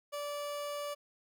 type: tone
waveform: 30% pulse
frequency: 581 Hz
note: D5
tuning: 19 cents flat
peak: -34 dBFS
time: 0.12-0.95 s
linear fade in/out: 20 ms
effects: none